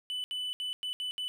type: tone bursts at uneven times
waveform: triangle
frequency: 2992 Hz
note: F#7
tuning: 19 cents sharp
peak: -31 dBFS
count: 6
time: 0.1-0.24 / 0.31-0.53 / 0.6-0.73 / 0.83-0.93 / 1-1.11 / 1.18-1.28 s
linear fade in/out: 0 ms
effects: none